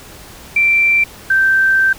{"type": "tone pair in turn", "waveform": "sine", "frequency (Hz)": [2349, 1561], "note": ["D7", "G6"], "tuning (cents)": [0, -8], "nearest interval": "perfect fifth", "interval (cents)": 708, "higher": "first", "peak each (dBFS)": -9, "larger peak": "neither", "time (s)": [[0.56, 1.04], [1.3, 1.93]], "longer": "second", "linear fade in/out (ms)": 5, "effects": ["pink hiss -37 dBFS RMS until 1.98 s"]}